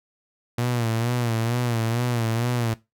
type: tone with vibrato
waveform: sawtooth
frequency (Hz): 117.7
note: A#2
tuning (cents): +17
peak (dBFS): -18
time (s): 0.58-2.74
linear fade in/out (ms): 5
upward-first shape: sine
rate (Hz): 2.2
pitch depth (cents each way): 80
effects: noise-tail reverb RT60 0.2 s tail -17 dB re dry